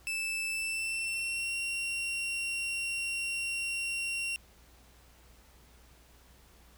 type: tone with pitch glide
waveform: 40% pulse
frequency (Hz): 2637 to 2747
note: E7 to F7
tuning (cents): 0 to -29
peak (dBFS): -31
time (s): 0.07-4.36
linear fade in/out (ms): 0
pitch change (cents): +71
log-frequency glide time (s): 0.49-1.56
effects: added 60 Hz sine -59 dBFS peak until 6.77 s + pink hiss -61 dBFS RMS until 6.77 s